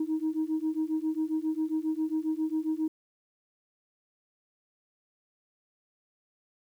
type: beating tone pair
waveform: sine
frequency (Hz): 311.1 / 318.5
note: D#4 / D#4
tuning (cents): 0 / +41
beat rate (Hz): 7.4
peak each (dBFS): -29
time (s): 0-2.88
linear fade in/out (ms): 5
effects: tanh soft clip ceiling -22 dBFS + 10-bit